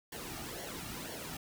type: noise with flanger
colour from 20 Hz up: pink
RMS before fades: -43 dBFS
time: 0.12-1.37 s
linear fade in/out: 5 ms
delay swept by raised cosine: 0.79 to 1.99 ms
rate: 2 Hz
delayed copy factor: -0.7
effects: none